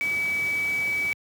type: tone in noise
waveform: sine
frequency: 2286 Hz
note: D7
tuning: 47 cents flat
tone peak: -23 dBFS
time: 0.01-1.13 s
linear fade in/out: 0 ms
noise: pink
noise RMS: -39 dBFS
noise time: 0.01-1.13 s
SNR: +13 dB
effects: high-pass 100 Hz 12 dB/octave